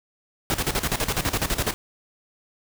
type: noise with tremolo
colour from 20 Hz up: pink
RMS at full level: -23 dBFS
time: 0.5-1.74 s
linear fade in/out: 0 ms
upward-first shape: square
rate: 12 Hz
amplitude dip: 75%
effects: none